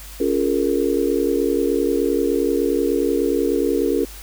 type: chord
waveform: sine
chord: Bb minor seventh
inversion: first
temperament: just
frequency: 279.7 / 349.6 / 419.5 / 466.2 Hz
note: Db4 / F4 / Ab4 / Bb4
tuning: +16 / +2 / +17 / 0 cents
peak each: -22 dBFS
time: 0.2-4.05 s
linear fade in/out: 5 ms
effects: added 50 Hz sine -37 dBFS peak until 4.22 s + white hiss -40 dBFS RMS until 4.22 s